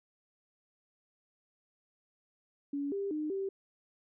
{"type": "tone with pitch steps", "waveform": "sine", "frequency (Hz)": [283.6, 397.4, 304.8, 389.1], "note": ["C#4", "G4", "D#4", "G4"], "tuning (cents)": [40, 24, -36, -13], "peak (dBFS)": -32, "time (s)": [2.73, 3.49], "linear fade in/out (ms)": 5, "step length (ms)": 190, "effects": []}